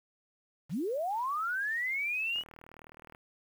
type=linear sweep; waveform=sine; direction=up; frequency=116.54 to 2960 Hz; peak=-30 dBFS; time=0.69-2.44 s; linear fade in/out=50 ms
type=click train; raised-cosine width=0.5 ms; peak=-35 dBFS; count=32; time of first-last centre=2.36-3.149 s; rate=39.3 Hz
effects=9-bit